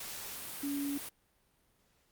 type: tone in noise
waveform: sine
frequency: 283.2 Hz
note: C#4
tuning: 37 cents sharp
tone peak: -33 dBFS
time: 0.63-0.98 s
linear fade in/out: 5 ms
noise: white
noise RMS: -43 dBFS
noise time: 0-1.09 s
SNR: +7 dB
effects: pink hiss -72 dBFS RMS until 2.11 s + Opus 48 kbps